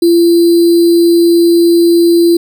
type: tone with sample-and-hold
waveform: sine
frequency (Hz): 340.4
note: F4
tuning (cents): -44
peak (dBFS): -4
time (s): 0.02-2.37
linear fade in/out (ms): 5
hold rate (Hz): 4410
effects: none